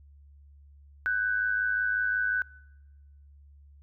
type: tone pair together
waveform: sine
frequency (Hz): 1498.5 / 1604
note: F#6 / G6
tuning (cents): +22 / +39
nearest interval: minor second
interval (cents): 117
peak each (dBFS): -25 / -32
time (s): 1.06-2.42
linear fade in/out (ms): 0
effects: noise-tail reverb RT60 1.0 s tail -23 dB re dry + added 71 Hz sine -51 dBFS peak until 3.82 s